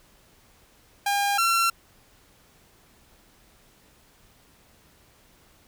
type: tone pair in turn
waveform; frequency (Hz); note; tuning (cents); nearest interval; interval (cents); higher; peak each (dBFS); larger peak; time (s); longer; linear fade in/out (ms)
sawtooth; 806 / 1358; G5 / F6; +48 / -49; major sixth; 903; second; -18 / -16; second; 1.06-1.38 / 1.38-1.7; neither; 5
effects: pink hiss -58 dBFS RMS until 5.67 s